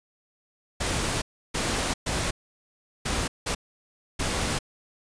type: noise bursts at uneven times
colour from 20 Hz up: pink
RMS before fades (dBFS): -27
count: 6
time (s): 0.8-1.22 / 1.54-1.94 / 2.06-2.31 / 3.05-3.28 / 3.46-3.55 / 4.19-4.59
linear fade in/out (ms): 10
effects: resampled to 22050 Hz